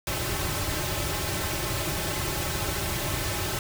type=noise with comb filter; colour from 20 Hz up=pink; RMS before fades=-29 dBFS; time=0.07-3.59 s; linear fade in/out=2 ms; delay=4.2 ms; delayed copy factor=-0.9; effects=none